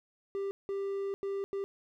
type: tone bursts at uneven times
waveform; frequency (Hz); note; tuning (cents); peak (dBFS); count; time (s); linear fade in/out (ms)
triangle; 394.7; G4; +12; -30; 4; 0.35-0.51 / 0.69-1.14 / 1.23-1.44 / 1.53-1.64; 0
effects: none